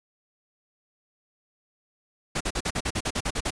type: noise bursts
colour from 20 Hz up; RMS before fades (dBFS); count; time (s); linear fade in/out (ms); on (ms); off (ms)
pink; -27; 12; 2.35-3.506; 10; 56; 44
effects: resampled to 22050 Hz